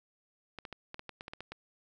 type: clicks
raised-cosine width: 0.3 ms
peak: -26 dBFS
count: 11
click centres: 0.587 / 0.652 / 0.727 / 0.944 / 0.994 / 1.093 / 1.209 / 1.281 / 1.335 / 1.406 / 1.52 s
effects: none